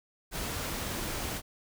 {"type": "noise", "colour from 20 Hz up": "pink", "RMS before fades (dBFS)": -35, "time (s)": [0.31, 1.42], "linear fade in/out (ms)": 50, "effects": []}